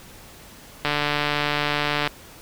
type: click train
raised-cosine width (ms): 0.3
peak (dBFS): -6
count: 181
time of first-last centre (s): 0.85-2.074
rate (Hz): 147
effects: pink hiss -45 dBFS RMS until 2.41 s